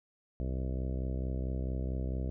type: harmonic tone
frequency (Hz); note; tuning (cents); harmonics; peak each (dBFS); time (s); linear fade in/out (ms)
64.5; C2; -24; 1 / 2 / 3 / 4 / 5 / 6 / 7 / 8 / 9 / 10; -33 / -39 / -43 / -45 / -47 / -49 / -50 / -51 / -52 / -53; 0.4-2.3; 0
effects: none